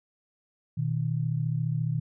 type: tone pair together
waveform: sine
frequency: 121.5 / 156 Hz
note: B2 / D#3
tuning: -28 / +5 cents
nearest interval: major third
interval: 433 cents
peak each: -28 dBFS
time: 0.77-2 s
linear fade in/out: 10 ms
effects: none